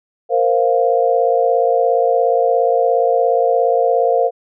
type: chord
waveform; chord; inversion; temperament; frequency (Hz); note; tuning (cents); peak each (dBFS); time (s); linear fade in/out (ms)
sine; Bb suspended second; none; equal; 466.2 / 523.3 / 698.5; Bb4 / C5 / F5; 0 / 0 / 0; -16; 0.29-4.31; 50
effects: none